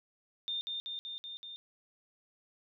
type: tone with echo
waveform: sine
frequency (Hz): 3621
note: A7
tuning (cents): +49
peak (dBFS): -33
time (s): 0.48-0.61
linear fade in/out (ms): 0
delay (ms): 190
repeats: 5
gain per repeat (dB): -2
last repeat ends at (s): 1.56
effects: none